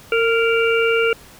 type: harmonic tone with a mistuned harmonic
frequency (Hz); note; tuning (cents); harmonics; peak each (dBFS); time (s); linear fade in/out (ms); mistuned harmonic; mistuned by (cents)
464; A#4; -8; 1 / 3 / 5 / 6; -16 / -21 / -23 / -24; 0.12-1.13; 2; 1; -26
effects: pink hiss -44 dBFS RMS until 1.39 s